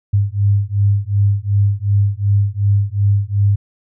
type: beating tone pair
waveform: sine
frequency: 99.7 / 102.4 Hz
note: G2 / G#2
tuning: +30 / -24 cents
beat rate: 2.7 Hz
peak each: -15 dBFS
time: 0.13-3.56 s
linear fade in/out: 10 ms
effects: none